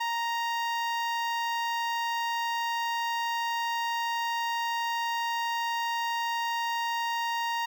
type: tone with notch filter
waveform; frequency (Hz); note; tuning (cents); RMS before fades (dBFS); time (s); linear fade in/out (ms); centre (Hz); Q
sawtooth; 932.3; A#5; 0; -30; 0-7.66; 10; 10000; 0.51
effects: none